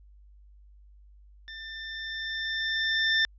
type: tone with level ramp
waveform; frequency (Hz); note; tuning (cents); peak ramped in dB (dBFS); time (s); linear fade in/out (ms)
25% pulse; 1787; A6; +26; -36 to -17; 1.48-3.25; 0
effects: added 50 Hz sine -51 dBFS peak until 3.38 s + resampled to 16000 Hz